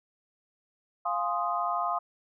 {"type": "chord", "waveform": "sine", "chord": "F minor seventh", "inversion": "none", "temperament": "equal", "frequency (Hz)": [698.5, 830.6, 1046.5, 1244.5], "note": ["F5", "Ab5", "C6", "Eb6"], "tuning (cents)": [0, 0, 0, 0], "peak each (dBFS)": [-31, -36, -32, -31], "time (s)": [1.05, 1.99], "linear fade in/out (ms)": 10, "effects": []}